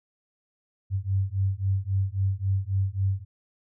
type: beating tone pair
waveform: sine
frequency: 95.1 / 98.8 Hz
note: F#2 / G2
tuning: +48 / +14 cents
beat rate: 3.7 Hz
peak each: -26 dBFS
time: 0.9-3.25 s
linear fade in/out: 50 ms
effects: none